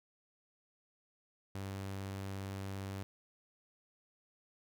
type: tone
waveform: sawtooth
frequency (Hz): 97.4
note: G2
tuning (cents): -11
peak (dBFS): -36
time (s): 1.55-3.03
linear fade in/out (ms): 0
effects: none